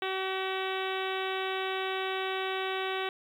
harmonic tone, 380 Hz, F#4, 46 cents sharp, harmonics 1 / 2 / 3 / 4 / 5 / 6 / 7 / 8 / 9 / 10, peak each -34 / -37 / -39 / -40 / -41 / -42 / -42 / -43 / -44 / -44 dBFS, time 0.02-3.09 s, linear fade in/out 2 ms, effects 10-bit

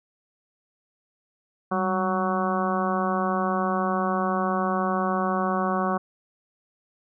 harmonic tone with a mistuned harmonic, 186 Hz, F#3, 9 cents sharp, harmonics 1 / 2 / 3 / 4 / 5 / 6 / 7 / 8, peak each -27 / -31 / -31 / -29 / -35 / -28 / -34 / -36 dBFS, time 1.71-5.98 s, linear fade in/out 10 ms, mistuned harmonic 1, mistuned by +62 cents, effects none

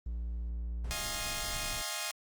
triangle tone, 58 Hz, A#1, 8 cents flat, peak -32 dBFS, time 0.06-0.92 s, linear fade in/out 5 ms
brown noise, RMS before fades -43 dBFS, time 0.84-1.82 s, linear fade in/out 5 ms
5% pulse chord, F minor seventh, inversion third, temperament equal with one note detuned, 622.3 / 698.5 / 830.6 / 1071 Hz, Eb5 / F5 / Ab5 / C6, 0 / 0 / 0 / +40 cents, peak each -29 dBFS, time 0.91-2.11 s, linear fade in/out 0 ms
effects Opus 24 kbps

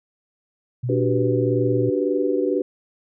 sine tone with pitch glide, 123.47 to 120.65 Hz, B2 to B2, 0 to -40 cents, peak -22 dBFS, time 0.83-1.9 s, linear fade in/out 10 ms, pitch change -40 cents, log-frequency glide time 0.96-1.05 s
sine chord, G major seventh, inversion second, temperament equal, 293.7 / 370 / 392 / 493.9 Hz, D4 / F#4 / G4 / B4, 0 / 0 / 0 / 0 cents, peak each -24 dBFS, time 0.89-2.62 s, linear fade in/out 5 ms
effects none

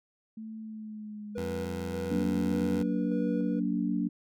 sine tone with pitch glide, 220 to 194.87 Hz, A3 to G3, 0 to -10 cents, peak -38 dBFS, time 0.37-2.6 s, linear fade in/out 5 ms, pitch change -210 cents, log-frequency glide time 0.59-2.17 s
triangle tone with tremolo, 484.5 Hz, B4, 33 cents flat, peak -32 dBFS, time 1.35-3.6 s, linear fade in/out 10 ms, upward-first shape square, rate 1.7 Hz, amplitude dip 40%
15% pulse tone, 87.31 Hz, F2, in tune, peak -29 dBFS, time 1.37-2.83 s, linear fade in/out 10 ms
sine chord, Gb augmented, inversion none, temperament just, 185 / 231.2 / 289.1 Hz, Gb3 / Bb3 / D4, 0 / -14 / -27 cents, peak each -31 dBFS, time 2.1-4.09 s, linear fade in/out 20 ms
effects none

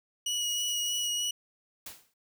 25% pulse tone with vibrato, 2916 Hz, F#7, 26 cents flat, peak -25 dBFS, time 0.26-1.31 s, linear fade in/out 5 ms, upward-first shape sine, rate 3.2 Hz, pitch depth 12 cents each way
violet noise with tremolo, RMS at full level -43 dBFS, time 0.4-1.1 s, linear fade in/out 50 ms, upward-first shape sine, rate 11 Hz, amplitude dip 50%
white noise with exponential decay, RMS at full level -39 dBFS, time 1.86-2.14 s, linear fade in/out 5 ms, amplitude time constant 59 ms
effects none

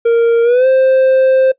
triangle tone with pitch glide, 464.8 to 524.7 Hz, A#4 to C5, -5 to +5 cents, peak -5 dBFS, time 0.05-1.52 s, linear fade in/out 10 ms, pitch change +210 cents, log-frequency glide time 0.43-0.67 s, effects noise-tail reverb RT60 0.1 s tail -21 dB re dry + resampled to 8000 Hz

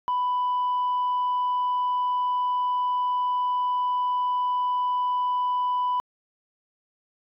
sine tone, 993 Hz, B5, 9 cents sharp, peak -20 dBFS, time 0.08-6 s, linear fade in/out 0 ms, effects tanh soft clip ceiling -20 dBFS

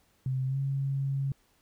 sine tone with pitch glide, 130.81 to 137.08 Hz, C3 to C#3, 0 to -19 cents, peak -27 dBFS, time 0.26-1.32 s, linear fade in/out 2 ms, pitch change +81 cents, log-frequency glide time 0.46-0.58 s, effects pink hiss -68 dBFS RMS until 1.61 s

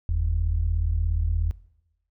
sine tone pair together, 44.78 / 81.7 Hz, F1 / E2, +44 / -15 cents, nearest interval minor seventh, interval 1041 cents, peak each -23 dBFS, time 0.09-1.51 s, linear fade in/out 0 ms, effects noise-tail reverb RT60 0.9 s tail -21 dB re dry + tanh soft clip ceiling -14 dBFS

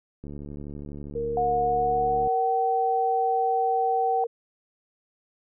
click train, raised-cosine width 3 ms, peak -26 dBFS, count 148, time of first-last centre 0.24-2.273 s, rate 72.3 Hz
sine tone, 466.2 Hz, A#4, in tune, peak -26 dBFS, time 1.15-4.27 s, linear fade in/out 10 ms
sine tone with pitch glide, 725 to 764.1 Hz, F#5 to G5, -35 to -44 cents, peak -22 dBFS, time 1.37-4.24 s, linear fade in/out 2 ms, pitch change +91 cents, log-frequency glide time 1.61-2.5 s
effects none

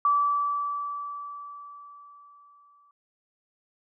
sine tone with exponential decay, 1156 Hz, D6, 28 cents flat, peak -18 dBFS, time 0.05-2.91 s, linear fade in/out 2 ms, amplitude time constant 620 ms, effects none

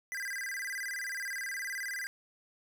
square tone with vibrato, 1793 Hz, A6, 32 cents sharp, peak -36 dBFS, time 0.12-2.07 s, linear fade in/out 0 ms, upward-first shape square, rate 19 Hz, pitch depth 190 cents each way, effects none

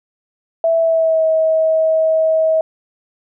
sine tone with pitch glide, 659.3 to 639.1 Hz, E5 to D#5, 0 to +46 cents, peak -11 dBFS, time 0.64-2.61 s, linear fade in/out 2 ms, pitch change -54 cents, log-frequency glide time 0.79-1.25 s, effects none

